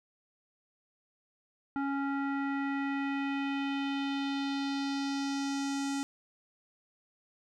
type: tone with low-pass filter sweep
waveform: square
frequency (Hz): 277.2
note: C#4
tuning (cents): 0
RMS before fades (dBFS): -33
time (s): 1.76-6.03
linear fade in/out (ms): 0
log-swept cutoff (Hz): 1300 to 7500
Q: 2.2
effects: none